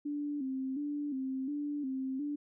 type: tone with vibrato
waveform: sine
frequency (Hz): 277.5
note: C#4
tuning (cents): +2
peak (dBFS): -33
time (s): 0.05-2.36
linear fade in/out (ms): 10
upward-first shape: square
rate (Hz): 1.4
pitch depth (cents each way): 87
effects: none